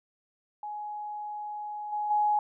sine tone with level steps, 838 Hz, G#5, 15 cents sharp, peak -34 / -28 / -22 dBFS, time 0.63-2.39 s, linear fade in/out 2 ms, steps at 1.92 / 2.1 s, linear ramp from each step 10 ms, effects none

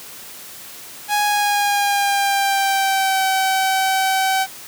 sawtooth tone with pitch glide, 830 to 765.5 Hz, G#5 to G5, -1 to -41 cents, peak -12 dBFS, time 1.08-4.47 s, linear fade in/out 50 ms, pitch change -140 cents, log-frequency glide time 1.25-3.25 s, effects white hiss -37 dBFS RMS until 4.67 s + high-pass 80 Hz 12 dB/octave

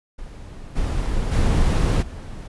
brown noise with level steps, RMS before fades -36 / -23 / -17 / -33 dBFS, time 0.18-2.48 s, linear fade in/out 10 ms, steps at 0.75 / 1.31 / 2.01 s, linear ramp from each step 20 ms, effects resampled to 24000 Hz

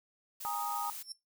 blue noise, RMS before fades -43 dBFS, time 0.4-1.03 s, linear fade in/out 10 ms
sine chord, Ab suspended second, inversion none, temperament equal with one note detuned, 822.5 / 932.3 / 1244.5 Hz, Ab5 / Bb5 / Eb6, -17 / 0 / 0 cents, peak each -38 dBFS, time 0.45-0.9 s, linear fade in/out 0 ms
30% pulse tone with exponential growth, 5400 Hz, E8, 41 cents sharp, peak -33 dBFS, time 0.97-1.12 s, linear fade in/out 1 ms, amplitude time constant 31 ms
effects noise-tail reverb RT60 0.2 s tail -19 dB re dry

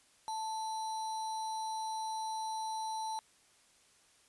sine tone with sample-and-hold, 880 Hz, A5, in tune, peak -35 dBFS, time 0.28-3.19 s, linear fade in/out 0 ms, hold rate 4900 Hz, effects white hiss -66 dBFS RMS until 4.28 s + resampled to 24000 Hz

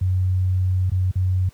sine tone with dropouts, 92.5 Hz, F#2, in tune, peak -16 dBFS, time 0.01-1.49 s, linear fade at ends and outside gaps 5 ms, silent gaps 0.897-0.916 / 1.112-1.155 s, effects pink hiss -55 dBFS RMS until 1.53 s + high-pass 60 Hz 12 dB/octave

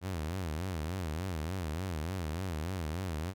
sawtooth tone with vibrato, 85.1 Hz, F2, 44 cents flat, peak -30 dBFS, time 0.01-3.34 s, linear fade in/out 50 ms, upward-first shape sine, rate 3.4 Hz, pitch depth 210 cents each way, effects none

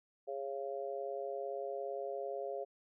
harmonic tone, 137.6 Hz, C#3, 12 cents flat, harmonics 3 / 4 / 5, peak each -42 / -41 / -43 dBFS, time 0.27-2.65 s, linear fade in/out 20 ms, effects none

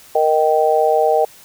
sine chord, Eb major, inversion second, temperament just, 466.7 / 622.3 / 777.8 Hz, Bb4 / Eb5 / G5, +2 / 0 / -14 cents, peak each -16 dBFS, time 0.15-1.25 s, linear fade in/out 5 ms, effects white hiss -44 dBFS RMS until 1.44 s

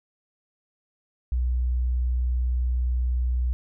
sine tone, 61.74 Hz, B1, in tune, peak -21 dBFS, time 1.32-3.53 s, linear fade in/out 0 ms, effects none

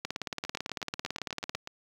two click trains, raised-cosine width 0.2 ms, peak -15 / -21 dBFS, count 28 / 11, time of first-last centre 0.05-1.55 / 0.45-1.674 s, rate 18 / 8.17 Hz, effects high-pass 60 Hz 12 dB/octave + 8-bit

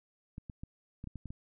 clicks, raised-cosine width 5 ms, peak -30 dBFS, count 8, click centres 0.381 / 0.498 / 0.635 / 1.041 / 1.073 / 1.157 / 1.257 / 1.305 s, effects none

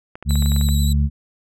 clicks, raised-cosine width 0.5 ms, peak -19 dBFS, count 10, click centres 0.155 / 0.226 / 0.308 / 0.356 / 0.424 / 0.46 / 0.519 / 0.563 / 0.612 / 0.688 s
harmonic tone, 71.8 Hz, D2, 39 cents flat, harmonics 1 / 2 / 3, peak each -15 / -21 / -25 dBFS, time 0.25-1.1 s, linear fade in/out 50 ms
20% pulse tone with vibrato, 3915 Hz, B7, 16 cents flat, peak -22 dBFS, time 0.29-0.93 s, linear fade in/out 5 ms, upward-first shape square, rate 12 Hz, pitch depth 31 cents each way
effects none

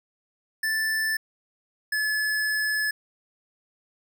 square tone pair in turn, 1760 / 1717.8 Hz, A6 / A6, 0 / -42 cents, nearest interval unison, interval 42 cents, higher first, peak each -24 dBFS, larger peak neither, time 0.63-1.17 / 1.92-2.91 s, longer second, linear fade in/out 5 ms, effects none

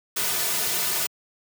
white noise with comb filter, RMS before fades -25 dBFS, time 0.16-1.07 s, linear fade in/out 10 ms, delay 3.7 ms, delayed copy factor -0.85, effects high-pass 150 Hz 12 dB/octave

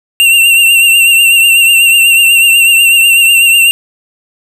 square tone with vibrato, 2748 Hz, F7, 29 cents flat, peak -4 dBFS, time 0.2-3.71 s, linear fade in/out 0 ms, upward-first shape triangle, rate 8.1 Hz, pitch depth 51 cents each way, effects 7-bit

